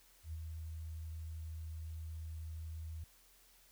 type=tone with ADSR envelope; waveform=sine; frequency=80 Hz; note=D#2; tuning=49 cents sharp; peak=-39 dBFS; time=0.23-3.04 s; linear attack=100 ms; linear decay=31 ms; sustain=-3 dB; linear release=4 ms; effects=added 42 Hz sine -70 dBFS peak until 3.71 s + white hiss -66 dBFS RMS until 3.71 s